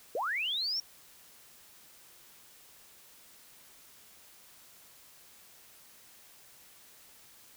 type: linear sweep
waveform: sine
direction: up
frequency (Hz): 409.9 to 5620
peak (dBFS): -30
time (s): 0.15-0.8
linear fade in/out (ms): 2
effects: white hiss -57 dBFS RMS until 7.56 s